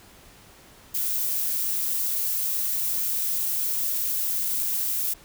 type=noise; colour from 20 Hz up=violet; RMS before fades=-26 dBFS; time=0.94-5.14 s; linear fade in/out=10 ms; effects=pink hiss -51 dBFS RMS until 5.24 s